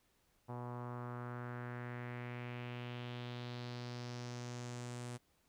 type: tone with low-pass filter sweep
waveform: sawtooth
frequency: 121.9 Hz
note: B2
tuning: 22 cents flat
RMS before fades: -45 dBFS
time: 0.48-5.18 s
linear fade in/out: 20 ms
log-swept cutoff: 930 to 8900 Hz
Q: 2.7
effects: pink hiss -75 dBFS RMS until 5.48 s